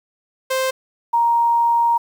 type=tone pair in turn; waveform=sawtooth / sine; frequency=523.3 / 936.2 Hz; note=C5 / A#5; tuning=0 / +7 cents; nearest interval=minor seventh; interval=1007 cents; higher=second; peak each=-14 / -13 dBFS; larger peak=second; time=0.5-0.71 / 1.13-1.98 s; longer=second; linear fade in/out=10 ms; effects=8-bit